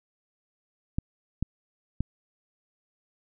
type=clicks; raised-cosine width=5 ms; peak=-14 dBFS; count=3; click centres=0.985 / 1.426 / 2.006 s; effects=none